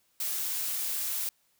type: noise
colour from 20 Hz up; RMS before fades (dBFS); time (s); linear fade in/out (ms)
blue; -32; 0.2-1.29; 2
effects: white hiss -70 dBFS RMS until 1.59 s